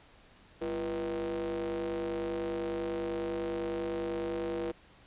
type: ring-modulated tone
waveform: square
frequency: 73 Hz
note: D2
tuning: 10 cents flat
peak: -30 dBFS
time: 0.61-4.72 s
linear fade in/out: 10 ms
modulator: 413 Hz
effects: pink hiss -59 dBFS RMS until 5.06 s + resampled to 8000 Hz